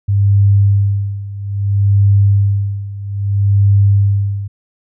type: tone with tremolo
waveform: sine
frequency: 100 Hz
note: G2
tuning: 35 cents sharp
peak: -6 dBFS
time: 0.08-4.48 s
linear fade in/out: 10 ms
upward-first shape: sine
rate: 0.61 Hz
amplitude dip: 85%
effects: none